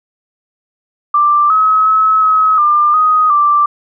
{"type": "tone with pitch steps", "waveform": "sine", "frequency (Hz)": [1180, 1280, 1290, 1278, 1196, 1250, 1175], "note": ["D6", "D#6", "E6", "D#6", "D6", "D#6", "D6"], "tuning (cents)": [8, 49, -38, 46, 31, 8, 1], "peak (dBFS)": -7, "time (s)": [1.14, 3.66], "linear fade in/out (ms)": 5, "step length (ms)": 360, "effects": []}